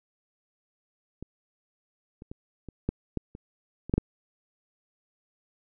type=clicks; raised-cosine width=3 ms; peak=-25 / -30 / -26 / -27 / -13 / -15 / -28 / -24 / -9 / -9 dBFS; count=10; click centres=1.226 / 2.221 / 2.315 / 2.687 / 2.89 / 3.173 / 3.351 / 3.896 / 3.939 / 3.98 s; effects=none